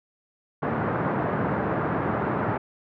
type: band-pass noise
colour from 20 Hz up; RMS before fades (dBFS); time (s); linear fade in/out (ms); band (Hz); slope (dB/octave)
pink; -26; 0.62-2.58; 10; 110 to 1500; 24
effects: none